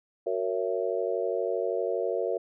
sine chord, F# dominant seventh, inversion none, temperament just, 370 / 462.5 / 555 / 666 Hz, F#4 / A#4 / C#5 / E5, 0 / -14 / +2 / +18 cents, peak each -32 / -30 / -32 / -33 dBFS, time 0.26-2.38 s, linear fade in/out 10 ms, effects none

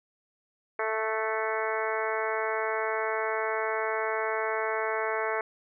harmonic tone with a mistuned harmonic, 220 Hz, A3, in tune, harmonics 2 / 3 / 4 / 5 / 6 / 7 / 8 / 9 / 10, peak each -32 / -34 / -35 / -36 / -37 / -37 / -38 / -39 / -39 dBFS, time 0.79-5.41 s, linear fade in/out 2 ms, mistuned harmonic 7, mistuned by -18 cents, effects none

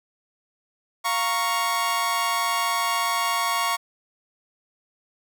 sawtooth chord, Bb minor, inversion second, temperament equal, 698.5 / 932.3 / 1108.7 Hz, F5 / Bb5 / Db6, 0 / 0 / 0 cents, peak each -26 / -24 / -20 dBFS, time 1.04-3.77 s, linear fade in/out 20 ms, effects none

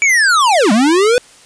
square linear two-way sweep, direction down then up, 2331 to 198 to 506 Hz, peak -9 dBFS, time 0.02-1.18 s, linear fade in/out 0 ms, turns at 0.72 s, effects white hiss -43 dBFS RMS until 1.45 s + resampled to 22050 Hz

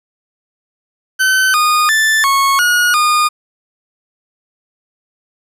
40% pulse tone with pitch steps, 1528 / 1228 / 1759 / 1099 / 1447 / 1220 Hz, G6 / D#6 / A6 / C#6 / F#6 / D#6, -45 / -23 / -1 / -15 / -39 / -34 cents, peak -9 dBFS, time 1.19-3.29 s, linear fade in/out 20 ms, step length 350 ms, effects resampled to 32000 Hz + 8-bit

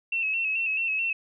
sine tone with vibrato, 2637 Hz, E7, in tune, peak -24 dBFS, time 0.12-1.13 s, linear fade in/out 5 ms, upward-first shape square, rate 4.6 Hz, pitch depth 44 cents each way, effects none

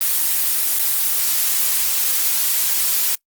blue noise with dropouts, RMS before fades -18 dBFS, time 0.01-3.15 s, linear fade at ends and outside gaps 1 ms, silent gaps 0.788-0.793 s, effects noise-tail reverb RT60 0.1 s tail -23 dB re dry + Opus 24 kbps

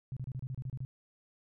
sine tone bursts, 130 Hz, C3, 11 cents flat, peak -35 dBFS, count 10, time 0.12-0.85 s, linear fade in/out 0 ms, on 46 ms, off 30 ms, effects none

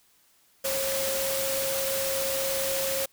sine tone in noise, 540 Hz, C#5, 45 cents flat, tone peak -29 dBFS, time 0.64-3.06 s, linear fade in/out 10 ms, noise white, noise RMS -30 dBFS, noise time 0.64-3.06 s, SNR -2 dB, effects white hiss -63 dBFS RMS until 3.12 s

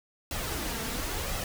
pink noise with flanger, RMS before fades -33 dBFS, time 0.31-1.44 s, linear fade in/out 2 ms, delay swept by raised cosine 1.5 to 4.5 ms, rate 0.96 Hz, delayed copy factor +0.5, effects none

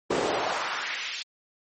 brown noise with high-pass filter sweep, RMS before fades -29 dBFS, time 0.1-1.23 s, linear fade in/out 10 ms, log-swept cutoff 340 to 3500 Hz, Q 1.5, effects MP3 32 kbps

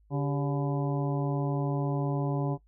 harmonic tone with a mistuned harmonic, 142.7 Hz, D3, 49 cents flat, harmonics 1 / 2 / 3 / 4 / 5 / 6 / 7, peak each -27 / -33 / -37 / -39 / -41 / -43 / -44 dBFS, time 0.1-2.58 s, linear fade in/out 50 ms, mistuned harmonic 3, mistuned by -120 cents, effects noise-tail reverb RT60 0.1 s tail -17 dB re dry + added 52 Hz sine -59 dBFS peak until 2.67 s

